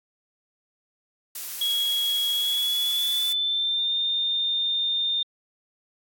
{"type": "noise", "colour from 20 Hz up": "blue", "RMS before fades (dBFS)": -33, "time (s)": [1.35, 3.33], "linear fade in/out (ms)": 5}
{"type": "tone with pitch glide", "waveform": "sine", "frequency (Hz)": [3322, 3623], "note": ["G#7", "A7"], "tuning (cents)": [0, 50], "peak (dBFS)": -22, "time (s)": [1.61, 5.23], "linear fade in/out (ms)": 5, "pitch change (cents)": 150, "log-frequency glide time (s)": [2.31, 3.94]}
{"effects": ["AAC 64 kbps"]}